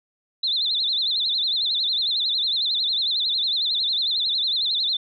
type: tone with vibrato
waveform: sine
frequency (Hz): 3827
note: A#7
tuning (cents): +45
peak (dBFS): -20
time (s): 0.43-4.97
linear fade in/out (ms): 5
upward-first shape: sine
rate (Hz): 11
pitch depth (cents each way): 170
effects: none